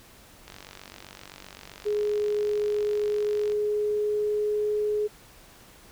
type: click train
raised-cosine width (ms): 0.2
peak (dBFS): -25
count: 146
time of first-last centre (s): 0.48-3.52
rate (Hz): 47.7
type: tone with pitch glide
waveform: sine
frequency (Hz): 417.8 to 420.9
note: G#4 to G#4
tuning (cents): +10 to +23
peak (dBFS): -23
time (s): 1.85-5.08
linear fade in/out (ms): 20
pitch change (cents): +13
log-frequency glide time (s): 2.87-4.71
effects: pink hiss -52 dBFS RMS until 5.91 s